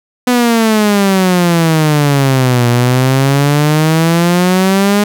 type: exponential two-way sweep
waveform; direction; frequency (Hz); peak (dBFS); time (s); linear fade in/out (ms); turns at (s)
sawtooth; down then up; 250.3 to 119.3 to 207.6; -4; 0.27-5.04; 5; 2.68
effects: none